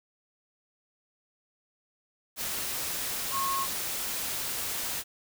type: tone in noise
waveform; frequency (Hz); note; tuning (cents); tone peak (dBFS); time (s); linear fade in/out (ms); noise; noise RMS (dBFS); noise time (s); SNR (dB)
sine; 1086; C#6; -36; -28; 3.31-3.67; 50; white; -33; 2.36-5.04; +2
effects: none